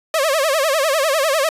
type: tone with vibrato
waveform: sawtooth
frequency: 591 Hz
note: D5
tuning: 11 cents sharp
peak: -11 dBFS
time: 0.14-1.49 s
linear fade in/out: 2 ms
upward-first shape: sine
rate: 10 Hz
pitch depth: 190 cents each way
effects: resampled to 32000 Hz